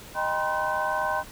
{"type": "tone cluster", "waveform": "sine", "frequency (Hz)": [620, 789, 963, 1044, 1524], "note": ["D#5", "G5", "B5", "C6", "G6"], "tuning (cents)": [-6, 11, -44, -4, -49], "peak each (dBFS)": -30, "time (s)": [0.14, 1.24], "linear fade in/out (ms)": 50, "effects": ["tanh soft clip ceiling -14 dBFS", "pink hiss -45 dBFS RMS until 1.31 s"]}